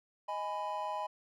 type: chord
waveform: triangle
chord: G# minor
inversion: second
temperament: just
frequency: 623 / 830.6 / 996.7 Hz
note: D#5 / G#5 / B5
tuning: +2 / 0 / +16 cents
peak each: -39 / -37 / -36 dBFS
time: 0.28-1.07 s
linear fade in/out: 10 ms
effects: none